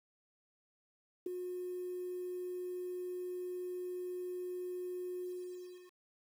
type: tone with ADSR envelope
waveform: sine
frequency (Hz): 361.4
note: F#4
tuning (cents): -41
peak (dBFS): -31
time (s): 1.26-5.95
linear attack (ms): 6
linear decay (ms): 5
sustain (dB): -7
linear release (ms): 730
effects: 10-bit